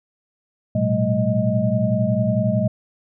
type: tone cluster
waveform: sine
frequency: 113.2 / 124.2 / 189.2 / 213.8 / 624 Hz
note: A2 / B2 / F#3 / A3 / D#5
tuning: +50 / +10 / +39 / -49 / +5 cents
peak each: -23 dBFS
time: 0.75-2.68 s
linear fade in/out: 5 ms
effects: none